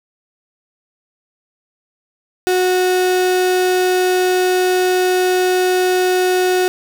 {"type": "tone", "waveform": "35% pulse", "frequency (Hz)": 366.7, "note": "F#4", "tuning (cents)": -15, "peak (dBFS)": -11, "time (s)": [2.47, 6.68], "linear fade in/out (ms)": 0, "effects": []}